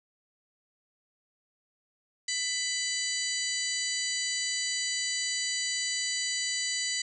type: harmonic tone with a mistuned harmonic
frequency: 998 Hz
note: B5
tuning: 18 cents sharp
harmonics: 2 / 3 / 4 / 5 / 6 / 7 / 8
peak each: -35 / -40 / -37 / -35 / -39 / -35 / -38 dBFS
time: 2.28-7.02 s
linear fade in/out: 5 ms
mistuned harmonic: 5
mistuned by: -98 cents
effects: none